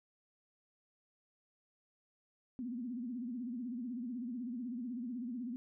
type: tone with vibrato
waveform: sine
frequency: 243 Hz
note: B3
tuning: 28 cents flat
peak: -38 dBFS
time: 2.59-5.56 s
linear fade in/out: 0 ms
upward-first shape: sine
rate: 16 Hz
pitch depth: 130 cents each way
effects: none